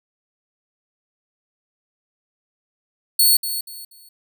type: tone with echo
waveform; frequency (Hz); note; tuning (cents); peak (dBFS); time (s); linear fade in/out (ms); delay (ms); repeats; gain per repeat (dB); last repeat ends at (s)
5% pulse; 4409; C#8; -10; -5; 3.19-3.37; 5; 240; 3; -11; 4.09
effects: none